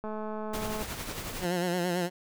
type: click train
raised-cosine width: 1 ms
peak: -24 dBFS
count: 170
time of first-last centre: 0.04-0.826 s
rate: 215 Hz
type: noise with tremolo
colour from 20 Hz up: pink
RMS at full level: -35 dBFS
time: 0.53-1.45 s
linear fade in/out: 10 ms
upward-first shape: triangle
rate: 11 Hz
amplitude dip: 50%
type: tone with vibrato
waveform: 15% pulse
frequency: 177.2 Hz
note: F3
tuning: 25 cents sharp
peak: -21 dBFS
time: 1.4-2.1 s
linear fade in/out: 50 ms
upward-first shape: sine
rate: 9 Hz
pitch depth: 57 cents each way
effects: none